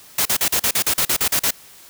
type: noise bursts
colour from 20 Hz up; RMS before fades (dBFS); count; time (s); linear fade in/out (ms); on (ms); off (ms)
white; -18; 12; 0.18-1.508; 5; 74; 40
effects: white hiss -45 dBFS RMS until 1.89 s